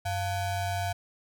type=ring-modulated tone; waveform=square; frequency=397.3 Hz; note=G4; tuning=23 cents sharp; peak=-26 dBFS; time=0.05-0.93 s; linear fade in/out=10 ms; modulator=303 Hz; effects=none